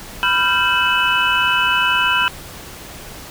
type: tone cluster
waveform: sine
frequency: 992 / 1381 / 1560 / 2593 / 2978 Hz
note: B5 / F6 / G6 / E7 / F#7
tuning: +7 / -20 / -9 / -29 / +11 cents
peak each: -20 dBFS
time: 0.23-2.28 s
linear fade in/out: 0 ms
effects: pink hiss -35 dBFS RMS until 3.3 s